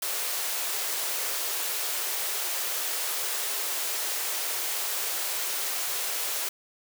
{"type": "high-pass noise", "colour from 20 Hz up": "white", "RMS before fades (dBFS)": -30, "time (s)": [0.02, 6.49], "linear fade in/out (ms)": 5, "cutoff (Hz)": 360, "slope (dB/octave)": 48, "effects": []}